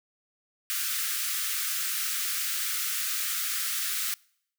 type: high-pass noise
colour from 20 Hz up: white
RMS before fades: -30 dBFS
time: 0.7-4.14 s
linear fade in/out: 0 ms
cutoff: 1200 Hz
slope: 96 dB/octave
effects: noise-tail reverb RT60 0.7 s tail -26 dB re dry